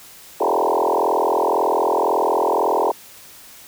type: tone with frequency modulation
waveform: sine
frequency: 674 Hz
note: E5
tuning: 38 cents sharp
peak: -15 dBFS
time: 0.4-2.92 s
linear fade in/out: 10 ms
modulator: 41.9 Hz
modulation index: 7.5
effects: white hiss -43 dBFS RMS until 3.67 s